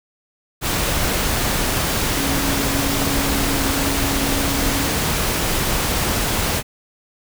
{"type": "tone in noise", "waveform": "sine", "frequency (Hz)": 277.2, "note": "C#4", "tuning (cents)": 0, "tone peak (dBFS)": -24, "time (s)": [2.15, 4.89], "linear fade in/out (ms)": 50, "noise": "pink", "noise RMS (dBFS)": -20, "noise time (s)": [0.61, 6.63], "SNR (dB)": -7, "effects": []}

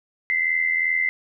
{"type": "tone pair together", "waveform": "sine", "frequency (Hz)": [1993.3, 2076], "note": ["B6", "C7"], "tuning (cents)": [16, -14], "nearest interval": "minor second", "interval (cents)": 70, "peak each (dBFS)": [-25, -20], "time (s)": [0.3, 1.09], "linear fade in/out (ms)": 0, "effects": []}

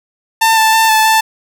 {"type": "tone with pitch steps", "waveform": "sawtooth", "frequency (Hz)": [896, 882, 892, 874, 883], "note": ["A5", "A5", "A5", "A5", "A5"], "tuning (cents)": [31, 4, 23, -12, 6], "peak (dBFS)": -4, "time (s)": [0.41, 1.21], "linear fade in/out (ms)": 10, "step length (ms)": 160, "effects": []}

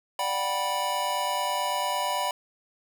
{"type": "chord", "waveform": "square", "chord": "G major seventh", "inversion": "second", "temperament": "just", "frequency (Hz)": [588, 735, 784, 980], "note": ["D5", "F#5", "G5", "B5"], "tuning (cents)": [2, -12, 0, -14], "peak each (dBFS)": [-34, -34, -35, -29], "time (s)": [0.19, 2.31], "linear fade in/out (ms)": 2, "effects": []}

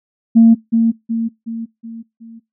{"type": "tone with echo", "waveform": "sine", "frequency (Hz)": 228, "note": "A#3", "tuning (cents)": -38, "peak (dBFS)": -3, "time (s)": [0.35, 0.55], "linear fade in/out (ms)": 20, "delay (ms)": 370, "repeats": 5, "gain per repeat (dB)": -6, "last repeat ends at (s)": 2.4, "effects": ["noise-tail reverb RT60 0.2 s tail -23 dB re dry", "tanh soft clip ceiling 0 dBFS"]}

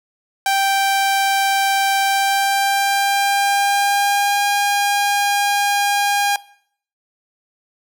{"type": "tone with pitch glide", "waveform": "sawtooth", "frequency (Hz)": [784, 810.2], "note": ["G5", "G#5"], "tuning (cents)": [0, -43], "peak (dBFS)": -11, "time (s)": [0.46, 6.36], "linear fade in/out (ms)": 2, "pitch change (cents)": 57, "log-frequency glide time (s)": [2.03, 4.45], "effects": ["noise-tail reverb RT60 0.6 s tail -20 dB re dry"]}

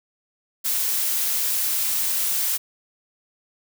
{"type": "noise", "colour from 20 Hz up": "blue", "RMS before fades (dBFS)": -23, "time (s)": [0.64, 2.58], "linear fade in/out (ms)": 20, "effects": []}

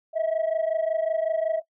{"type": "tone pair together", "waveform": "sine", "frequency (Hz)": [635.6, 661], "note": ["D#5", "E5"], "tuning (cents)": [37, 5], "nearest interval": "minor second", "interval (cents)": 68, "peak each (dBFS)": -23, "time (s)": [0.13, 1.62], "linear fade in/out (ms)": 50, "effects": ["noise-tail reverb RT60 0.1 s tail -19 dB re dry", "tanh soft clip ceiling -19 dBFS"]}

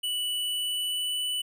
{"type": "tone with pitch glide", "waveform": "square", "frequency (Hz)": [2960, 2977], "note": ["F#7", "F#7"], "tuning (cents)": [0, 10], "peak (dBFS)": -28, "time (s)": [0.03, 1.42], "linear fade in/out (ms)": 10, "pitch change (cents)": 10, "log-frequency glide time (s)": [0.31, 1.24], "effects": []}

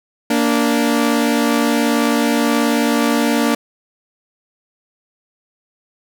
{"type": "tone pair together", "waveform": "sawtooth", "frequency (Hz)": [232.8, 291.5], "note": ["A#3", "D4"], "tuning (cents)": [-2, -13], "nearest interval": "major third", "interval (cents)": 389, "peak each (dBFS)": [-12, -13], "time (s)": [0.3, 3.55], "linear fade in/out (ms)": 5, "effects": []}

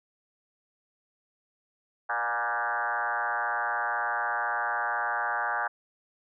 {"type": "tone with frequency modulation", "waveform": "sine", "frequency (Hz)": 1179, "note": "D6", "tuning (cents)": 6, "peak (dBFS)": -26, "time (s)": [2.09, 5.68], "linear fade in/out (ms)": 10, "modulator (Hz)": 116, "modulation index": 4.2, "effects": []}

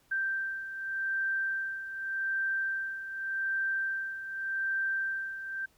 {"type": "beating tone pair", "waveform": "sine", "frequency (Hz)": [1568, 1568.85], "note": ["G6", "G6"], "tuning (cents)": [0, 1], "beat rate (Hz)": 0.85, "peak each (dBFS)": [-31, -37], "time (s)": [0.11, 5.66], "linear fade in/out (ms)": 10, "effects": ["pink hiss -67 dBFS RMS until 5.77 s"]}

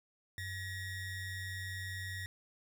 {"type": "ring-modulated tone", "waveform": "square", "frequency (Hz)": 905, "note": "A5", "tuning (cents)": 48, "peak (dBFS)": -37, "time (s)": [0.38, 2.26], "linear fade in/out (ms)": 0, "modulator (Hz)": 1000, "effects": []}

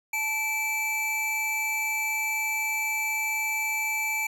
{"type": "tone pair together", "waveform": "square", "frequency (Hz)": [870.1, 2323], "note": ["A5", "D7"], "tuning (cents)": [-20, -20], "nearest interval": "octave + perfect fourth", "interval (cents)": 1700, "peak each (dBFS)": [-35, -27], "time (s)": [0.13, 4.27], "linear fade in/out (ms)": 5, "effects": []}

